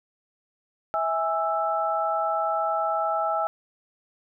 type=tone cluster; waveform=sine; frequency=652 / 823 / 1321 Hz; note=E5 / G#5 / E6; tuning=-19 / -16 / +3 cents; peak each=-27 dBFS; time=0.94-3.47 s; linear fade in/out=0 ms; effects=none